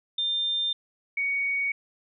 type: tone pair in turn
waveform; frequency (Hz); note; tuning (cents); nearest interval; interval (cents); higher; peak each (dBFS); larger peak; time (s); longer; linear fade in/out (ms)
sine; 3600 / 2238; A7 / C#7; +39 / +16; minor sixth; 823; first; -24; neither; 0.18-0.73 / 1.17-1.72; neither; 5
effects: none